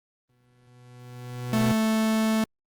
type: tone with exponential growth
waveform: 40% pulse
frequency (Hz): 123.47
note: B2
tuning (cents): 0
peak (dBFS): -23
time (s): 0.29-1.72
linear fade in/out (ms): 5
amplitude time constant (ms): 310
type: tone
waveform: 45% pulse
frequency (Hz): 220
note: A3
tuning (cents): 0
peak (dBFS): -21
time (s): 1.53-2.44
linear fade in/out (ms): 2
effects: Opus 24 kbps